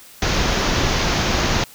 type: low-pass noise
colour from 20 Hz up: pink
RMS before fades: -19 dBFS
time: 0.22-1.64 s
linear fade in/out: 2 ms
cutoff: 6700 Hz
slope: 96 dB/octave
effects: white hiss -44 dBFS RMS until 1.74 s